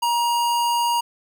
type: tone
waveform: square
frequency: 947 Hz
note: A#5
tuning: 27 cents sharp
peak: -19 dBFS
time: 0.02-1.01 s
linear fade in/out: 10 ms
effects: none